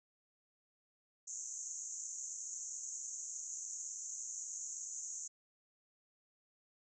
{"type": "band-pass noise", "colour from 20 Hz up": "pink", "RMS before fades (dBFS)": -45, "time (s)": [1.27, 5.28], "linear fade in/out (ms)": 10, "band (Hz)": [6300, 7200], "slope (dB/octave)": 96, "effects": []}